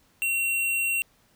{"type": "tone", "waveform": "square", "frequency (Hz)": 2736, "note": "F7", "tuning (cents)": -36, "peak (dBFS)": -24, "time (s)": [0.22, 1.02], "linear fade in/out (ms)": 0, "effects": ["pink hiss -63 dBFS RMS until 1.35 s"]}